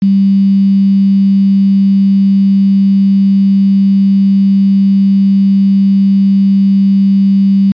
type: tone with quantisation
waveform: sine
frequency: 196 Hz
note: G3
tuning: in tune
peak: -5 dBFS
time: 0.02-7.72 s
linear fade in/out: 5 ms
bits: 5
effects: resampled to 11025 Hz